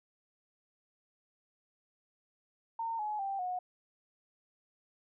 sine tone with pitch steps, 912 / 846 / 784.8 / 728 Hz, A#5 / G#5 / G5 / F#5, -38 / +32 / +2 / -28 cents, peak -33 dBFS, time 2.79-3.59 s, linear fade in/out 5 ms, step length 200 ms, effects none

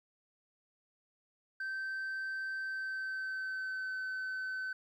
sine tone with pitch glide, 1552 to 1523.6 Hz, G6 to G6, -18 to -50 cents, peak -33 dBFS, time 1.6-4.73 s, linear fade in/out 5 ms, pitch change -32 cents, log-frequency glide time 2.61-3.96 s, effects tanh soft clip ceiling -35 dBFS + 12-bit

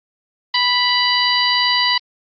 harmonic tone with a mistuned harmonic, 987.8 Hz, B5, in tune, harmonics 1 / 2 / 3 / 4 / 5, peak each -20 / -20 / -20 / -20 / -20 dBFS, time 0.54-1.98 s, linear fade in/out 5 ms, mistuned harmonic 5, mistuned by -71 cents, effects Opus 32 kbps

